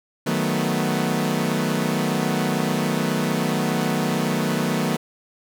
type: chord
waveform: sawtooth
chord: B dominant seventh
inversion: first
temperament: equal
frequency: 155.56 / 185 / 220 / 246.9 Hz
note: D#3 / F#3 / A3 / B3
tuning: 0 / 0 / 0 / 0 cents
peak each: -22 dBFS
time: 0.26-4.97 s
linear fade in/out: 10 ms
effects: none